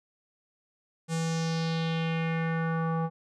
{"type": "tone with low-pass filter sweep", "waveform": "square", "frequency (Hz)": 163.6, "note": "E3", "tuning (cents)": -13, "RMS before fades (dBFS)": -29, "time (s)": [1.08, 3.1], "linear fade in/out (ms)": 50, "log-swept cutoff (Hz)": [8500, 950], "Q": 2.6, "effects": []}